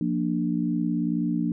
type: chord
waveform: sine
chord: Bb major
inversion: second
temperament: equal with one note detuned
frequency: 174.61 / 233.1 / 295.2 Hz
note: F3 / Bb3 / D4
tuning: 0 / 0 / +9 cents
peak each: -27 dBFS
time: 0.01-1.52 s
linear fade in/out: 2 ms
effects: none